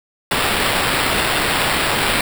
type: noise with sample-and-hold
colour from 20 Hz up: blue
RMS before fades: -18 dBFS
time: 0.31-2.21 s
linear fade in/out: 2 ms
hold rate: 6300 Hz
effects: none